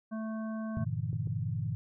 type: harmonic tone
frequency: 220 Hz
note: A3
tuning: in tune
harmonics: 1 / 3 / 5 / 7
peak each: -34 / -44 / -48 / -51 dBFS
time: 0.11-0.85 s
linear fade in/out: 20 ms
type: chord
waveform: sine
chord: E half-diminished seventh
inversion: first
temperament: equal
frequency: 98 / 116.54 / 146.83 / 164.81 Hz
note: G2 / Bb2 / D3 / E3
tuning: 0 / 0 / 0 / 0 cents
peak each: -37 / -34 / -37 / -39 dBFS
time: 0.77-1.75 s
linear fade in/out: 0 ms
type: clicks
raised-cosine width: 3 ms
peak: -33 dBFS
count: 2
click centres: 1.13 / 1.273 s
effects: none